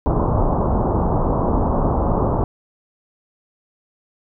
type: low-pass noise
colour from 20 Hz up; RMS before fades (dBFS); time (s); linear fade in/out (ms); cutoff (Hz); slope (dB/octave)
pink; -18; 0.06-2.44; 0; 1100; 48
effects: none